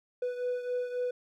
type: beating tone pair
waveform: triangle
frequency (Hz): 493.9 / 497.6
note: B4 / B4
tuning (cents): 0 / +13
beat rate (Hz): 3.7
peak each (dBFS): -29 / -35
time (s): 0.22-1.11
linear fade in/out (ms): 5
effects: tanh soft clip ceiling -21 dBFS